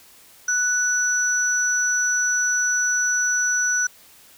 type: tone pair together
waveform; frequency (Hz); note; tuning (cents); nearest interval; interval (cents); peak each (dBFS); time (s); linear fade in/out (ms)
sine; 1480 / 5920; F#6 / F#8; 0 / 0; 2 octaves; 2400; -21; 0.48-3.87; 5
effects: white hiss -50 dBFS RMS until 4.37 s